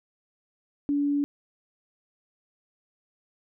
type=tone; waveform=sine; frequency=286.8 Hz; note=D4; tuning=41 cents flat; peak=-22 dBFS; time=0.89-1.24 s; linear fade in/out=0 ms; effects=none